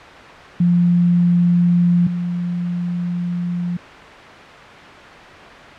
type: tone pair in turn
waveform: sine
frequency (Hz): 174.61 / 175.24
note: F3 / F3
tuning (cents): 0 / +6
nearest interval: unison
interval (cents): 6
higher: second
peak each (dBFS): -11 / -19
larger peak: first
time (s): 0.6-2.07 / 2.07-3.77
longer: second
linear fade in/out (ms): 5
effects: white hiss -36 dBFS RMS until 5.78 s + low-pass 2000 Hz 12 dB/octave